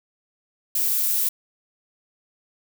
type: noise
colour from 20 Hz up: violet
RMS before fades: -22 dBFS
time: 0.75-1.29 s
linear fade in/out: 5 ms
effects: none